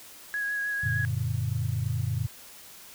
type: tone with vibrato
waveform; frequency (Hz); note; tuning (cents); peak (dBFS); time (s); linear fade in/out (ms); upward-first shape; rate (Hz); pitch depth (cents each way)
sine; 1661.2; G#6; 0; -27; 0.34-1.05; 0; sine; 6.5; 17
type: chord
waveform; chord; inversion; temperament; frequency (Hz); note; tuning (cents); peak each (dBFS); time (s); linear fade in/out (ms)
sine; Gb augmented; none; just; 92.5 / 115.62 / 144.53; Gb2 / Bb2 / D3; 0 / -14 / -27; -31 / -28 / -32; 0.83-2.27; 10
effects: tanh soft clip ceiling -15 dBFS + white hiss -48 dBFS RMS until 2.94 s